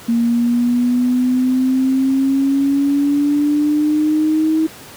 sine exponential sweep, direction up, 232 to 319 Hz, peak -12 dBFS, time 0.08-4.67 s, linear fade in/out 10 ms, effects pink hiss -37 dBFS RMS until 4.96 s + high-pass 100 Hz 12 dB/octave

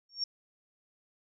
sine tone with exponential growth, 5520 Hz, F8, 21 cents flat, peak -26 dBFS, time 0.09-0.24 s, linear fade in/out 5 ms, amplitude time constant 31 ms, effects none

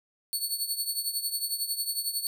15% pulse tone with tremolo, 4435 Hz, C#8, in tune, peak -19 dBFS, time 0.33-2.27 s, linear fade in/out 0 ms, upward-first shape triangle, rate 11 Hz, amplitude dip 80%, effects none

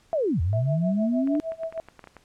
sine linear two-way sweep, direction down then up, 683 to 77.78 to 304.3 Hz, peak -21 dBFS, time 0.13-1.4 s, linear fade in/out 0 ms, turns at 0.41 s
sine tone with tremolo, 652 Hz, E5, 19 cents flat, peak -26 dBFS, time 0.53-1.8 s, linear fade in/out 0 ms, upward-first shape sine, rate 6.5 Hz, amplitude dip 95%
clicks, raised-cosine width 0.5 ms, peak -28 dBFS, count 11, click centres 1.274 / 1.352 / 1.52 / 1.634 / 1.725 / 1.777 / 1.886 / 1.993 / 2.041 / 2.073 / 2.167 s
effects pink hiss -61 dBFS RMS until 2.24 s + low-pass 9000 Hz 12 dB/octave

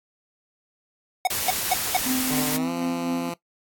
square tone bursts, 740 Hz, F#5, in tune, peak -18 dBFS, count 4, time 1.25-1.968 s, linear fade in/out 2 ms, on 22 ms, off 210 ms
white noise, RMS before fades -27 dBFS, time 1.3-2.57 s, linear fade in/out 5 ms
triangle tone with tremolo, 257.9 Hz, C4, 25 cents flat, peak -21 dBFS, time 2.06-3.3 s, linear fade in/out 5 ms, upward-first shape sine, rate 4 Hz, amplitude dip 50%
10% pulse tone with pitch glide, 150 to 171.31 Hz, D3 to F3, +37 to -33 cents, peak -21 dBFS, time 2.3-3.34 s, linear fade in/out 5 ms, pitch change +230 cents, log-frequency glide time 2.51-2.7 s
effects noise-tail reverb RT60 0.1 s tail -18 dB re dry + AAC 64 kbps

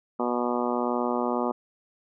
harmonic tone, 121.9 Hz, B2, 22 cents flat, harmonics 2 / 3 / 4 / 5 / 6 / 7 / 8 / 9 / 10, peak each -29 / -31 / -32 / -33 / -34 / -34 / -35 / -36 / -36 dBFS, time 0.19-1.52 s, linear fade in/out 10 ms, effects none

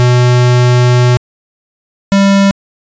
square tone pair in turn, 123.47 / 197.31 Hz, B2 / G3, 0 / +12 cents, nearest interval minor sixth, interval 812 cents, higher second, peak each -6 dBFS, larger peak neither, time 0-1.17 / 2.12-2.51 s, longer first, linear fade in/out 0 ms, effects resampled to 16000 Hz

